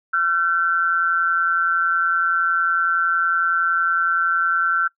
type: tone pair together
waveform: sine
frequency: 1360.2 / 1531 Hz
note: F6 / G6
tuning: -46 / -41 cents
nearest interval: major second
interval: 205 cents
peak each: -18 / -20 dBFS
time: 0.13-4.88 s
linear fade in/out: 10 ms
effects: noise-tail reverb RT60 0.1 s tail -22 dB re dry